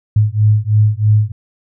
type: beating tone pair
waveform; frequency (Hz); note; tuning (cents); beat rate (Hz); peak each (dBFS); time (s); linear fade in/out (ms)
sine; 105 / 108.1; G#2 / A2; +19 / -30; 3.1; -12; 0.16-1.32; 5
effects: none